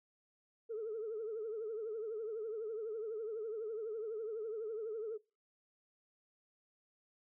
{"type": "tone with vibrato", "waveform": "sine", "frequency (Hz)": 440, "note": "A4", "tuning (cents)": 0, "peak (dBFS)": -37, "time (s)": [0.69, 5.18], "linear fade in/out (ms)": 20, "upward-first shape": "triangle", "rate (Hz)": 12, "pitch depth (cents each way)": 110, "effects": ["noise-tail reverb RT60 0.3 s tail -23 dB re dry", "tanh soft clip ceiling -34 dBFS"]}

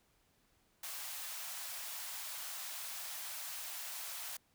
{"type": "high-pass noise", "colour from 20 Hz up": "white", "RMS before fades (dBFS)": -44, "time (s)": [0.83, 4.37], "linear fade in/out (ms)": 5, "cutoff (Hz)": 610, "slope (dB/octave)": 48, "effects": ["pink hiss -73 dBFS RMS until 4.54 s"]}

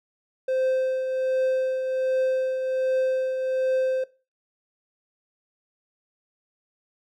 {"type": "tone with tremolo", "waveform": "triangle", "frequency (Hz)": 520, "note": "C5", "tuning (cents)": -11, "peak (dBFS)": -18, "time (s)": [0.48, 4.04], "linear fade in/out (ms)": 5, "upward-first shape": "triangle", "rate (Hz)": 1.3, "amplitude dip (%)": 50, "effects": ["noise-tail reverb RT60 0.3 s tail -18 dB re dry"]}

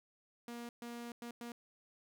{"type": "tone bursts at uneven times", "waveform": "sawtooth", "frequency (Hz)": 237.2, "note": "A#3", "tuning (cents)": 30, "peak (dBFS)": -40, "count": 4, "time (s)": [[0.48, 0.69], [0.82, 1.12], [1.22, 1.31], [1.41, 1.52]], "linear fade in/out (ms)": 2, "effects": []}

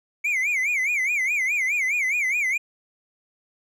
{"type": "tone with vibrato", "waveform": "triangle", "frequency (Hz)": 2228, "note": "C#7", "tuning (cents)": 8, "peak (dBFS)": -19, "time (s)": [0.24, 2.58], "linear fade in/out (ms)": 10, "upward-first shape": "sine", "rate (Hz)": 4.8, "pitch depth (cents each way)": 180, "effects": []}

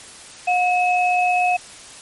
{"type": "tone pair together", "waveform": "sine", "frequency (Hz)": [722, 2573], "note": ["F#5", "E7"], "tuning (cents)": [-43, -43], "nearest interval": "octave + minor seventh", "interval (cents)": 2200, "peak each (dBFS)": [-16, -21], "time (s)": [0.47, 1.57], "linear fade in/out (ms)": 10, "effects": ["white hiss -40 dBFS RMS until 2.01 s", "MP3 48 kbps"]}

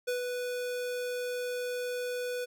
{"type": "tone with ADSR envelope", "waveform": "square", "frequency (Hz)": 493.9, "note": "B4", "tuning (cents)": 0, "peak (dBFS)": -29, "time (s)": [0.07, 2.46], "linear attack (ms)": 15, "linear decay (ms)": 120, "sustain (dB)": -4, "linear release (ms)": 24, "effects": []}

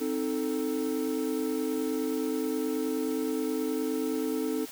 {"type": "chord", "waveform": "triangle", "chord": "A diminished", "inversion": "first", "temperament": "equal", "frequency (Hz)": [261.6, 311.1, 440], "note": ["C4", "Eb4", "A4"], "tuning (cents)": [0, 0, 0], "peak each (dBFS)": -30, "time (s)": [0, 4.66], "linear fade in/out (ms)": 20, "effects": ["white hiss -45 dBFS RMS until 4.71 s"]}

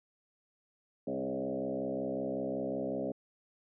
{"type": "tone with frequency modulation", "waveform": "sine", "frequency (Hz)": 408.5, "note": "G#4", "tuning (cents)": -29, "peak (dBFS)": -32, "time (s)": [1.07, 3.12], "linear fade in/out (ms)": 5, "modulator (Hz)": 65.4, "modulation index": 3.4, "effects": ["high-pass 100 Hz 12 dB/octave"]}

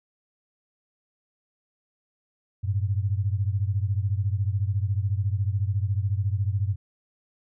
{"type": "beating tone pair", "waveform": "sine", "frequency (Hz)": [95.6, 109.6], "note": ["G2", "A2"], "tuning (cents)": [-43, -6], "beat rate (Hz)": 14, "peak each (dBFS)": [-24, -27], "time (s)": [2.63, 6.76], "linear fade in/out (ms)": 20, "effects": []}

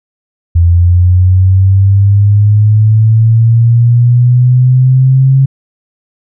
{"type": "linear sweep", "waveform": "sine", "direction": "up", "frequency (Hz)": [84.4, 135.2], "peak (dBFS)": -3, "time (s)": [0.55, 5.46], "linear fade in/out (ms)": 10, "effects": []}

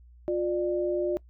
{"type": "tone pair together", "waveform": "sine", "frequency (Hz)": [354.4, 596], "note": ["F4", "D5"], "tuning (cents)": [25, 25], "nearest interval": "major sixth", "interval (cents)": 900, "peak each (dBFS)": [-26, -29], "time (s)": [0.28, 1.17], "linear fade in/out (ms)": 0, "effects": ["noise-tail reverb RT60 0.1 s tail -22 dB re dry", "added 60 Hz sine -50 dBFS peak until 1.29 s"]}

